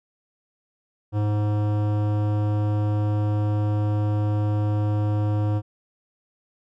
sine tone with hard clipping, 104.7 Hz, G#2, 15 cents sharp, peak -22 dBFS, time 1.12-5.62 s, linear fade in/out 50 ms, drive 16 dB, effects none

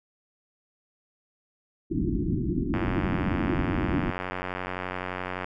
white low-pass noise, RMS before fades -27 dBFS, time 1.9-4.12 s, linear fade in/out 20 ms, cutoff 360 Hz, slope 96 dB/octave
click train, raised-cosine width 0.5 ms, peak -16 dBFS, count 249, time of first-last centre 2.74-5.444 s, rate 91.7 Hz
effects none

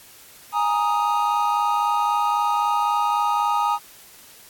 triangle chord, Ab suspended second, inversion none, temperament just, 830.6 / 934.4 / 1245.9 Hz, Ab5 / Bb5 / Eb6, 0 / +4 / +2 cents, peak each -21 dBFS, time 0.52-3.79 s, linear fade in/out 50 ms, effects white hiss -47 dBFS RMS until 4.49 s + AAC 64 kbps

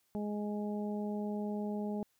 harmonic tone, 208.3 Hz, G#3, 5 cents sharp, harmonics 1 / 2 / 3 / 4, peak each -35 / -41 / -45 / -47 dBFS, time 0.15-2.03 s, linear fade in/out 0 ms, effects white hiss -75 dBFS RMS until 2.19 s

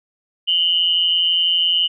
sine tone pair together, 2885 / 3057 Hz, F#7 / G7, -44 / -44 cents, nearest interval minor second, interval 100 cents, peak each -17 dBFS, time 0.47-1.88 s, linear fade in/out 20 ms, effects none

